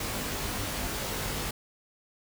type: noise with comb filter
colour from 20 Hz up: pink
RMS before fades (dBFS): -33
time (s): 0-1.51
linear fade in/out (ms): 5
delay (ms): 20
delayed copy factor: +0.8
effects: none